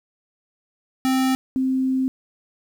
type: tone pair in turn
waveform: square / sine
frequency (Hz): 261.6 / 261.6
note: C4 / C4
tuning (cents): 0 / 0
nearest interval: unison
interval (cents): 0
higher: neither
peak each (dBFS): -18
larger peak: neither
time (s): 1.05-1.35 / 1.56-2.08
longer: second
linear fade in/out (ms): 0
effects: 9-bit